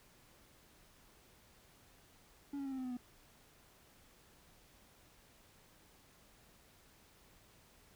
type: tone with pitch steps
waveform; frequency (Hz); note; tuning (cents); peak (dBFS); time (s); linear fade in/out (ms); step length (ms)
triangle; 282.9 / 276.4 / 270.1 / 264 / 257.9 / 252 / 246.3; C#4 / C#4 / C#4 / C4 / C4 / B3 / B3; +35 / -5 / -45 / +16 / -25 / +35 / -5; -37; 2.53-2.971; 5; 63
effects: pink hiss -65 dBFS RMS until 7.95 s